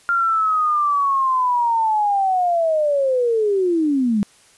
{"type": "linear sweep", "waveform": "sine", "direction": "down", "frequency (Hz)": [1396.9, 196.9], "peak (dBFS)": -15, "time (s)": [0.09, 4.23], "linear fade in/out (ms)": 0, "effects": ["white hiss -52 dBFS RMS until 4.57 s", "resampled to 24000 Hz"]}